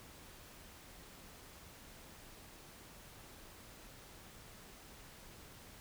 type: silence
effects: pink hiss -56 dBFS RMS until 5.8 s